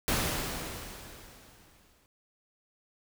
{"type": "noise with exponential decay", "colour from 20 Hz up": "pink", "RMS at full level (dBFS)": -27, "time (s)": [0.08, 2.06], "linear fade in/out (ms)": 0, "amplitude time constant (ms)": 430, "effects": []}